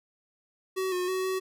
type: tone with pitch steps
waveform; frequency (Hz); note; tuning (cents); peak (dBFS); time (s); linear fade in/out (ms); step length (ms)
square; 377.5 / 361.8 / 374.4 / 376.6; F#4 / F#4 / F#4 / F#4; +35 / -39 / +20 / +31; -28; 0.76-1.4; 20; 160
effects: none